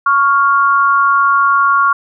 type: tone pair together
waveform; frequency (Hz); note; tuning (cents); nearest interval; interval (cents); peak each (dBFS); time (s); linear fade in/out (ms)
sine; 1111.2 / 1400; C#6 / F6; +4 / +4; major third; 400; -10 / -12; 0.06-1.93; 5
effects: none